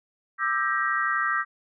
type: chord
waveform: sine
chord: E half-diminished seventh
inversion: third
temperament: just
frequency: 1186.7 / 1318.5 / 1582.2 / 1898.7 Hz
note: D6 / E6 / G6 / Bb6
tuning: +18 / 0 / +16 / +31 cents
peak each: -28 dBFS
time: 0.38-1.45 s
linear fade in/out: 50 ms
effects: none